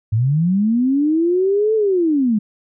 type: linear two-way sweep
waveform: sine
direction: up then down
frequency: 102.4 to 444.5 to 201.5 Hz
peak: -13 dBFS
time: 0.12-2.39 s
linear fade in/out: 10 ms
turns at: 1.75 s
effects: none